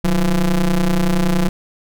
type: ring-modulated tone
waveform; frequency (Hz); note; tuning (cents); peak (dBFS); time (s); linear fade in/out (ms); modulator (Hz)
square; 84.2; E2; +37; -11; 0.04-1.49; 5; 99.5
effects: none